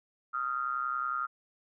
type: ring-modulated tone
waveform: triangle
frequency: 65.41 Hz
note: C2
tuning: in tune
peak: -25 dBFS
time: 0.33-1.27 s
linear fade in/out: 20 ms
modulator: 1310 Hz
effects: none